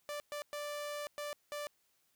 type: tone bursts at uneven times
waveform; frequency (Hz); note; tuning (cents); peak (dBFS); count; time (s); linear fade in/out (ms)
sawtooth; 587.3; D5; 0; -35; 5; 0.09-0.2 / 0.32-0.42 / 0.53-1.07 / 1.18-1.33 / 1.52-1.67; 0
effects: white hiss -75 dBFS RMS until 2.15 s